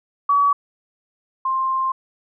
sine tone pair in turn, 1137 / 1053.8 Hz, C#6 / C6, +44 / +12 cents, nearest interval minor second, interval 132 cents, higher first, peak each -13 / -18 dBFS, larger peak first, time 0.29-0.53 / 1.45-1.92 s, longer second, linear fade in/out 5 ms, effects none

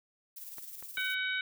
violet noise with tremolo, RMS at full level -44 dBFS, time 0.36-1.15 s, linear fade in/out 10 ms, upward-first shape square, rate 19 Hz, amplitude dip 40%
clicks, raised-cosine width 0.5 ms, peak -34 dBFS, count 3, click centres 0.583 / 0.826 / 0.979 s
harmonic tone, 754 Hz, F#5, 32 cents sharp, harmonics 2 / 3 / 4 / 5, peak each -33 / -36 / -41 / -39 dBFS, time 0.97-1.41 s, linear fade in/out 2 ms
effects none

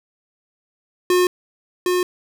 square tone with echo, 360 Hz, F#4, 47 cents flat, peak -14 dBFS, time 1.1-1.27 s, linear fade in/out 2 ms, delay 760 ms, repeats 1, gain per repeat -3 dB, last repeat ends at 2.03 s, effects none

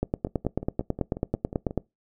two click trains, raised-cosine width 2 ms, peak -21 / -11 dBFS, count 9 / 17, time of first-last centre 0.27-1.709 / 0.03-1.777 s, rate 5.56 / 9.16 Hz, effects noise-tail reverb RT60 0.2 s tail -23 dB re dry

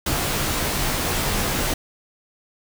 pink noise with comb filter, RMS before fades -23 dBFS, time 0.06-1.74 s, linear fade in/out 5 ms, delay 18 ms, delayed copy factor -0.6, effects none

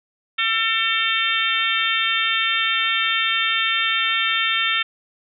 harmonic tone, 449.6 Hz, A4, 37 cents sharp, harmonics 3 / 4 / 5 / 6 / 7 / 8, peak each -25 / -25 / -25 / -25 / -25 / -25 dBFS, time 0.38-4.83 s, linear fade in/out 10 ms, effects none

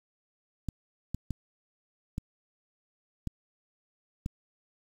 clicks, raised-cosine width 5 ms, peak -20 dBFS, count 6, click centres 0.687 / 1.146 / 1.307 / 2.181 / 3.273 / 4.261 s, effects 8-bit

